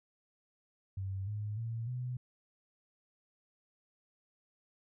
sine tone with pitch steps, 96.3 / 105.02 / 114.52 / 124.89 Hz, G2 / G#2 / A#2 / B2, -30 / +20 / -30 / +20 cents, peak -35 dBFS, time 0.97-2.17 s, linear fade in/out 5 ms, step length 300 ms, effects none

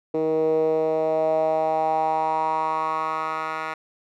10% pulse tone with band-pass filter sweep, 158.2 Hz, D#3, 29 cents sharp, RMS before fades -23 dBFS, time 0.14-3.74 s, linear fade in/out 5 ms, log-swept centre 410 to 1500 Hz, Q 4.6, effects none

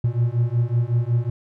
triangle beating tone pair, 116.54 / 121.94 Hz, A#2 / B2, 0 / -22 cents, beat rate 5.4 Hz, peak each -19 dBFS, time 0.04-1.3 s, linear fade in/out 5 ms, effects none

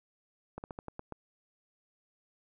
slowing click train, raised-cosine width 1 ms, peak -26 dBFS, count 7, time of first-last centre 0.58-1.123 s, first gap 59 ms, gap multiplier 1.17, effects none

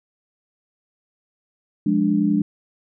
sine chord, D diminished, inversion first, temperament equal with one note detuned, 176.95 / 207.7 / 293.7 Hz, F3 / Ab3 / D4, +23 / 0 / 0 cents, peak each -23 / -19 / -20 dBFS, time 1.86-2.42 s, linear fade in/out 5 ms, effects none

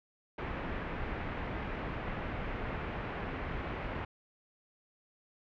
pink low-pass noise, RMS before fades -38 dBFS, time 0.38-4.05 s, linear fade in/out 5 ms, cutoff 2400 Hz, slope 24 dB/octave, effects none

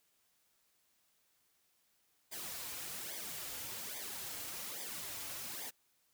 white noise with flanger, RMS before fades -44 dBFS, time 2.31-5.71 s, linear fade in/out 20 ms, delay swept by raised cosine 0.72 to 5.32 ms, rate 1.2 Hz, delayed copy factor -0.7, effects white hiss -75 dBFS RMS until 6.13 s

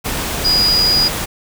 sine tone in noise, 4903 Hz, D#8, 26 cents flat, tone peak -11 dBFS, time 0.44-1.09 s, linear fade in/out 20 ms, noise pink, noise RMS -21 dBFS, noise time 0.04-1.26 s, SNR +7 dB, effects none

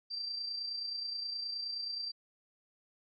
sine tone with amplitude modulation, 4697 Hz, D8, 1 cent flat, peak -34 dBFS, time 0.1-2.12 s, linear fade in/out 20 ms, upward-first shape sine, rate 29.5 Hz, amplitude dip 45%, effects none

